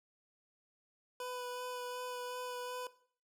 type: tone with vibrato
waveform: 25% pulse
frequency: 496.7 Hz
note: B4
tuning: 10 cents sharp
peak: -36 dBFS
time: 1.2-2.87 s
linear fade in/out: 2 ms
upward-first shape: sine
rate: 2.7 Hz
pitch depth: 12 cents each way
effects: noise-tail reverb RT60 0.5 s tail -17 dB re dry

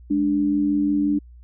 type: tone pair together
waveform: sine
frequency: 207.7 / 293.4 Hz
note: G#3 / D4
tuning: 0 / -2 cents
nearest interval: tritone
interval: 598 cents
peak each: -25 / -18 dBFS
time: 0.1-1.19 s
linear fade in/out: 10 ms
effects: added 60 Hz sine -42 dBFS peak until 1.43 s

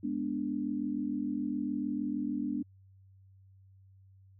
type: chord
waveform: sine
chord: G# diminished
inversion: none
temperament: equal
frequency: 207.7 / 246.9 / 293.7 Hz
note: G#3 / B3 / D4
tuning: 0 / 0 / 0 cents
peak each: -37 / -35 / -34 dBFS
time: 0.03-2.63 s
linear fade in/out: 10 ms
effects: added 96 Hz sine -56 dBFS peak until 4.39 s

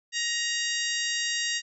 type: harmonic tone with a mistuned harmonic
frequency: 940 Hz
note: A#5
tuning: 14 cents sharp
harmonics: 2 / 3 / 4 / 5 / 6 / 7 / 8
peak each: -31 / -33 / -34 / -35 / -36 / -36 / -37 dBFS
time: 0.12-1.62 s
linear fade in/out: 50 ms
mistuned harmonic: 6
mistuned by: +15 cents
effects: none

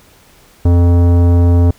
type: tone with tanh clipping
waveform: sine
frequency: 86.8 Hz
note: F2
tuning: 10 cents flat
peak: -8 dBFS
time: 0.65-1.71 s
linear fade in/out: 5 ms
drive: 16 dB
effects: pink hiss -46 dBFS RMS until 1.78 s

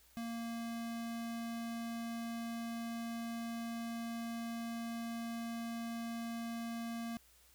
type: tone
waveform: square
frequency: 231.5 Hz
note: A#3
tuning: 12 cents flat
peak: -40 dBFS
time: 0.17-7.17 s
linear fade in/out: 0 ms
effects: added 60 Hz sine -70 dBFS peak until 7.54 s + white hiss -66 dBFS RMS until 7.54 s

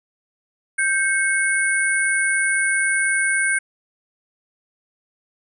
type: tone cluster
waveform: sine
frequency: 1567 / 2188 / 9370 Hz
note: G6 / C#7 / D9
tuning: -1 / -23 / -5 cents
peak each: -19 / -22 / -25 dBFS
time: 0.78-3.59 s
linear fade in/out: 10 ms
effects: none

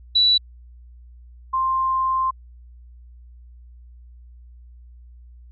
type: tone pair in turn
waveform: sine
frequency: 3943 / 1049.8 Hz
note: B7 / C6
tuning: -4 / +5 cents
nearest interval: octave + major seventh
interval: 2291 cents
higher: first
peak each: -13 / -18 dBFS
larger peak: first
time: 0.15-0.38 / 1.53-2.31 s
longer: second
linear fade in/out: 10 ms
effects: added 60 Hz sine -42 dBFS peak until 5.51 s

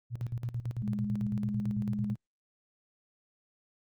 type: tone with tremolo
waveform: sine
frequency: 119.1 Hz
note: A#2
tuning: 38 cents sharp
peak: -30 dBFS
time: 0.1-2.17 s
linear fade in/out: 50 ms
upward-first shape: square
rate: 9 Hz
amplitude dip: 80%
type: tone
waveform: sine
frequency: 206.6 Hz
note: G#3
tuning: 9 cents flat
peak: -31 dBFS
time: 0.82-2.15 s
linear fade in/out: 20 ms
effects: Opus 48 kbps

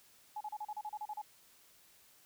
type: tone bursts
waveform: sine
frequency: 845 Hz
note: G#5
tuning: 30 cents sharp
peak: -38 dBFS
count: 11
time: 0.36-1.217 s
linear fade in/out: 5 ms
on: 47 ms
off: 34 ms
effects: white hiss -64 dBFS RMS until 2.25 s

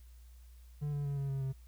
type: tone with pitch steps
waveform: triangle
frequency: 146.83 / 144.06 / 141.34 / 138.67 / 136.05 / 133.48 Hz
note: D3 / D3 / C#3 / C#3 / C#3 / C3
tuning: 0 / -33 / +34 / +1 / -32 / +35 cents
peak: -31 dBFS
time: 0.81-1.53 s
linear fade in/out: 20 ms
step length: 120 ms
effects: added 60 Hz sine -52 dBFS peak until 1.67 s + white hiss -69 dBFS RMS until 1.67 s

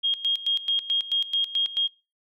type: tone with tremolo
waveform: sine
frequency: 3247 Hz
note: G#7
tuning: 40 cents flat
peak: -20 dBFS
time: 0.03-1.88 s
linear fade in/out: 20 ms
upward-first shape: square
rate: 4.6 Hz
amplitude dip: 80%
effects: noise-tail reverb RT60 0.3 s tail -25 dB re dry

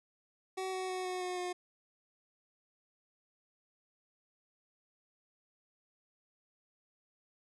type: tone with pitch steps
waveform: 25% pulse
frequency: 377.2 / 373.5 / 369.9 / 366.3 / 362.7 / 359.1 Hz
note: F#4 / F#4 / F#4 / F#4 / F#4 / F4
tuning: +33 / +16 / 0 / -17 / -34 / +48 cents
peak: -32 dBFS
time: 0.57-1.53 s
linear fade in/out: 10 ms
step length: 160 ms
effects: resampled to 24000 Hz

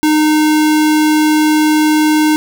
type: tone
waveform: square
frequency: 306.7 Hz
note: D#4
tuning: 25 cents flat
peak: -9 dBFS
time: 0.03-2.36 s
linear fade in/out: 0 ms
effects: 8-bit

